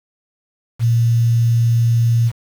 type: tone with quantisation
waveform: sine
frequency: 116.6 Hz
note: A#2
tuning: 1 cent sharp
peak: -11 dBFS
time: 0.79-2.32 s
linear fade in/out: 50 ms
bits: 6
effects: none